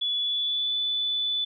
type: tone with pitch glide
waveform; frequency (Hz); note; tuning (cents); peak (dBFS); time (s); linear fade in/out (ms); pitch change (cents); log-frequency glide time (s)
sine; 3420 to 3484; A7 to A7; -50 to -18; -24; 0.01-1.45; 10; +32; 0.19-0.74
effects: none